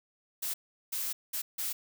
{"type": "noise bursts at uneven times", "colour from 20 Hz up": "blue", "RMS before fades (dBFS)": -34, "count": 4, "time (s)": [[0.42, 0.54], [0.92, 1.13], [1.33, 1.42], [1.58, 1.73]], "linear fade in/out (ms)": 10, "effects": []}